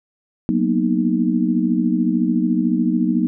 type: chord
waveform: sine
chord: B major seventh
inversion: second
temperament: equal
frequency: 185 / 233.1 / 246.9 / 311.1 Hz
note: F#3 / A#3 / B3 / D#4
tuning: 0 / 0 / 0 / 0 cents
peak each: -21 / -20 / -21 / -21 dBFS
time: 0.49-3.27 s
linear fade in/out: 0 ms
effects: none